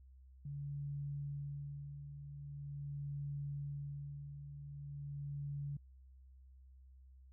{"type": "tone with tremolo", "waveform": "sine", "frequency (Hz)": 142.6, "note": "C#3", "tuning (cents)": 49, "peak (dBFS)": -39, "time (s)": [0.45, 5.77], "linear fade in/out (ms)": 5, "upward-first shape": "sine", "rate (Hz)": 0.43, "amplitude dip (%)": 60, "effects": ["added 65 Hz sine -57 dBFS peak until 7.32 s"]}